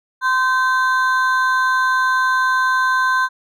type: ring-modulated tone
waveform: triangle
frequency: 1289 Hz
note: E6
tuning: 39 cents flat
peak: -9 dBFS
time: 0.21-3.29 s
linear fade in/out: 50 ms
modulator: 255 Hz
effects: none